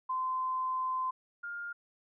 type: tone pair in turn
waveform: sine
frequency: 1032 / 1410 Hz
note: C6 / F6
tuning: -24 / +16 cents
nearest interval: perfect fourth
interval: 540 cents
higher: second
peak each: -30 / -37 dBFS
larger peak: first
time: 0.09-1.11 / 1.43-1.73 s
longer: first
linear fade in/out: 10 ms
effects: none